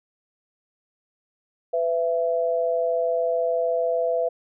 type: tone pair together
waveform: sine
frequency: 501.4 / 668 Hz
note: B4 / E5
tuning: +26 / +23 cents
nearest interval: perfect fourth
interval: 497 cents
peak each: -23 dBFS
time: 1.73-4.29 s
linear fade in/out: 10 ms
effects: none